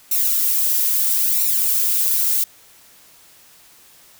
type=noise with flanger; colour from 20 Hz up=violet; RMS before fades=-18 dBFS; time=0.11-2.44 s; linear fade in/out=5 ms; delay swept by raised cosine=0.61 to 3.11 ms; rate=0.76 Hz; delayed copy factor=-0.65; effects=white hiss -49 dBFS RMS until 4.19 s